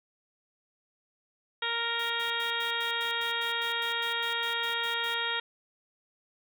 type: harmonic tone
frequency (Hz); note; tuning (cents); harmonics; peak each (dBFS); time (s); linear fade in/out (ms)
466.2; A#4; 0; 1 / 2 / 3 / 4 / 5 / 6 / 7 / 8; -41 / -37 / -35 / -35 / -40 / -41 / -35 / -36; 1.62-5.4; 5
type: noise bursts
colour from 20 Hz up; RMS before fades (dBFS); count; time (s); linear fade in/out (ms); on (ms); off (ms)
white; -48; 16; 1.99-5.145; 5; 110; 93
effects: none